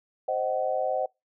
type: chord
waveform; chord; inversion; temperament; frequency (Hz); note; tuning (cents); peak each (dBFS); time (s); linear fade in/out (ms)
sine; C diminished; none; equal with one note detuned; 523.3 / 622.3 / 753.4; C5 / Eb5 / Gb5; 0 / 0 / +31; -29; 0.28-1.06; 5
effects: noise-tail reverb RT60 0.2 s tail -25 dB re dry